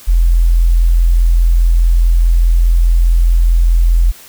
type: tone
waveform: sine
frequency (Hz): 42.4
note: E1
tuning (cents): +50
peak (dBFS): -6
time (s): 0.07-4.12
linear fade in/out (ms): 20
effects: white hiss -38 dBFS RMS until 4.28 s